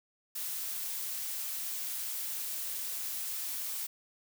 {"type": "noise", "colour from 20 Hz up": "blue", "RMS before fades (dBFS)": -37, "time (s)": [0.35, 3.87], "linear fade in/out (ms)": 10, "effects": []}